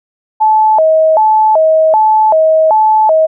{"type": "tone with vibrato", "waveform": "sine", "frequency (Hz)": 742, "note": "F#5", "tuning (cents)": 5, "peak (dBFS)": -5, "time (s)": [0.4, 3.27], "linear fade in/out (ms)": 20, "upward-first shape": "square", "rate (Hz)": 1.3, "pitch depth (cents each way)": 270, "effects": []}